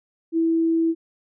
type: tone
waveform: sine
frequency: 328.4 Hz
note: E4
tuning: 6 cents flat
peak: -17 dBFS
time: 0.32-0.95 s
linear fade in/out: 50 ms
effects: none